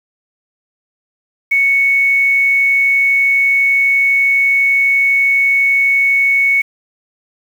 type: tone with quantisation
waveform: sine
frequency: 2217 Hz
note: C#7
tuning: in tune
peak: -9 dBFS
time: 1.51-6.62 s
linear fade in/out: 10 ms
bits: 6
effects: none